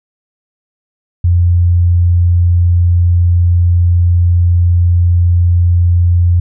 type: tone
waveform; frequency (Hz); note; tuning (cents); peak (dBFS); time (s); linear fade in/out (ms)
sine; 87.31; F2; 0; -6; 1.24-6.4; 5
effects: none